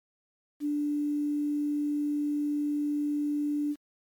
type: tone with quantisation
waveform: sine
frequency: 293.7 Hz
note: D4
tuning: in tune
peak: -26 dBFS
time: 0.6-3.76 s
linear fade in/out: 50 ms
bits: 9
effects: MP3 96 kbps